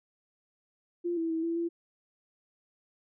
sine tone with pitch steps, 346.9 / 329 / 324.3 / 334 / 338.6 Hz, F4 / E4 / E4 / E4 / E4, -12 / -3 / -28 / +23 / +46 cents, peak -28 dBFS, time 1.04-1.69 s, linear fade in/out 20 ms, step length 130 ms, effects none

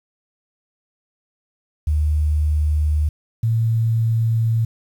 sine tone pair in turn, 75.8 / 113.57 Hz, D#2 / A#2, -45 / -45 cents, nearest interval perfect fifth, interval 700 cents, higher second, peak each -15 dBFS, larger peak neither, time 1.87-3.09 / 3.43-4.65 s, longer neither, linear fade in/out 5 ms, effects 8-bit

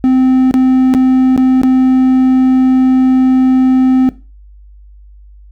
triangle tone with dropouts, 258.9 Hz, C4, 18 cents flat, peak -4 dBFS, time 0.04-4.09 s, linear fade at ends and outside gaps 0 ms, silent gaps 0.511-0.541 / 0.939-0.948 / 1.363-1.377 / 1.616-1.634 s, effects noise-tail reverb RT60 0.3 s tail -17 dB re dry + added 50 Hz sine -35 dBFS peak until 5.51 s

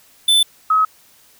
square / sine tone pair in turn, 3520 / 1276.5 Hz, A7 / D#6, 0 / +44 cents, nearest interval octave + tritone, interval 1756 cents, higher first, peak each -11 dBFS, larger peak neither, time 0.28-0.43 / 0.7-0.85 s, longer neither, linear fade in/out 5 ms, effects white hiss -51 dBFS RMS until 1.39 s

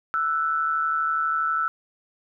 sine tone pair together, 1327.7 / 1480 Hz, E6 / F#6, +12 / 0 cents, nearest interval major second, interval 188 cents, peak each -22 / -28 dBFS, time 0.14-1.68 s, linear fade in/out 0 ms, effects none

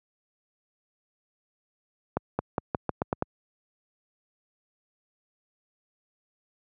accelerating click train, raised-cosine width 1 ms, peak -11 dBFS, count 8, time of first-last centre 2.17-3.224 s, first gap 220 ms, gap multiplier 0.87, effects high-pass 80 Hz 12 dB/octave

